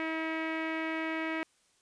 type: tone with low-pass filter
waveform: sawtooth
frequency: 320.8 Hz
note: E4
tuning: 47 cents flat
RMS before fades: -34 dBFS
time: 0-1.43 s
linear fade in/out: 0 ms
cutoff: 2200 Hz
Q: 3.8
effects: white hiss -69 dBFS RMS until 1.81 s + resampled to 22050 Hz